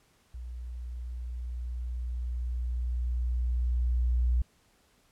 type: tone with level ramp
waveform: sine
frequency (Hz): 60.7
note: B1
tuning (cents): -29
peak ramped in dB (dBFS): -37 to -22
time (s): 0.34-4.42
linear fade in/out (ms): 5
effects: pink hiss -66 dBFS RMS until 5.11 s + low-pass 12000 Hz 12 dB/octave